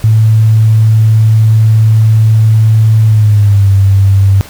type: tone with pitch glide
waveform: sine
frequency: 110 to 98 Hz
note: A2 to G2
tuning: 0 to 0 cents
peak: -3 dBFS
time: 0.04-4.41 s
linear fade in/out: 0 ms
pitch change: -200 cents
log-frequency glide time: 3.05-3.71 s
effects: pink hiss -32 dBFS RMS until 4.49 s